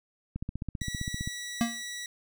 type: click train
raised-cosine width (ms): 5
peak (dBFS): -21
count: 15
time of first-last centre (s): 0.36-1.275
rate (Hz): 15.3
type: tone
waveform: 15% pulse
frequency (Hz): 1940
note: B6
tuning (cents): -31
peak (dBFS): -30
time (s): 0.81-2.06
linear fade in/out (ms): 2
type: tone with exponential decay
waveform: square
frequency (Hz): 233.1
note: A#3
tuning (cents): 0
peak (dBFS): -21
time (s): 1.61-1.82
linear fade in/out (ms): 0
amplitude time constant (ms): 44
effects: none